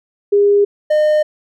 sine / triangle tone pair in turn, 406.3 / 608.8 Hz, G#4 / D#5, -38 / -38 cents, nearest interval perfect fifth, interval 700 cents, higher second, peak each -8 dBFS, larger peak neither, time 0.32-0.65 / 0.9-1.23 s, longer neither, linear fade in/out 10 ms, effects none

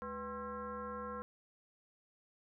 sine tone with frequency modulation, 778 Hz, G5, 13 cents flat, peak -40 dBFS, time 0.02-1.22 s, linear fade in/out 0 ms, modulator 284 Hz, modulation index 2.2, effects none

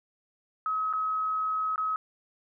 sine tone with dropouts, 1277 Hz, D#6, 45 cents sharp, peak -26 dBFS, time 0.66-1.96 s, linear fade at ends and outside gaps 1 ms, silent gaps 0.928-0.935 / 1.759-1.779 s, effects none

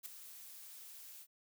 blue noise with ADSR envelope, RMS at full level -43 dBFS, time 0.03-1.27 s, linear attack 29 ms, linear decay 4 ms, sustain -10 dB, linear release 61 ms, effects none

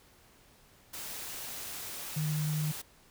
sine tone in noise, 152.6 Hz, D#3, 33 cents flat, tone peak -29 dBFS, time 2.16-2.72 s, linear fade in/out 10 ms, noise white, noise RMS -41 dBFS, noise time 0.93-2.82 s, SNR +9 dB, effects pink hiss -61 dBFS RMS until 3.1 s

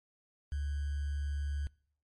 sine tone with sample-and-hold, 71.8 Hz, D2, 39 cents flat, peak -32 dBFS, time 0.52-1.67 s, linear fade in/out 0 ms, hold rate 1575 Hz, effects noise-tail reverb RT60 0.6 s tail -24 dB re dry + MP3 48 kbps

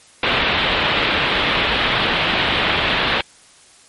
white low-pass noise, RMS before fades -18 dBFS, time 0.23-3.21 s, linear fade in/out 2 ms, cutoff 3700 Hz, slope 48 dB/octave, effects white hiss -48 dBFS RMS until 3.88 s + MP3 48 kbps

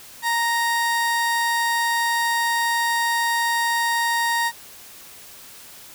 30% pulse tone pair together, 932.3 / 1864.6 Hz, A#5 / A#6, 0 / 0 cents, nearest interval octave, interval 1200 cents, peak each -18 / -26 dBFS, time 0.22-4.52 s, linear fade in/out 50 ms, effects white hiss -43 dBFS RMS until 5.94 s

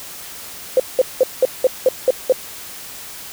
sine tone bursts, 515 Hz, C5, 28 cents flat, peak -8 dBFS, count 8, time 0.77-2.324 s, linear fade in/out 2 ms, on 28 ms, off 190 ms, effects white hiss -34 dBFS RMS until 3.32 s

